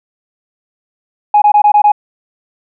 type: tone bursts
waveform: sine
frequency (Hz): 833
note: G#5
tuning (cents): +5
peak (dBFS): -3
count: 6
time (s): 1.34-1.919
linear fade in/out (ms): 5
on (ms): 79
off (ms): 21
effects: tanh soft clip ceiling 0 dBFS